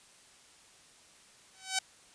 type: tone with exponential growth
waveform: 5% pulse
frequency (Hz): 760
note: F#5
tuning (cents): +46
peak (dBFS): -14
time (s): 1.54-1.79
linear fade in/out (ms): 5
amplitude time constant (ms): 54
effects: white hiss -59 dBFS RMS until 2.14 s + resampled to 22050 Hz